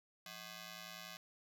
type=ring-modulated tone; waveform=5% pulse; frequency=459.5 Hz; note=A#4; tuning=25 cents flat; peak=-34 dBFS; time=0.26-1.17 s; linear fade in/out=2 ms; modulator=285 Hz; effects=none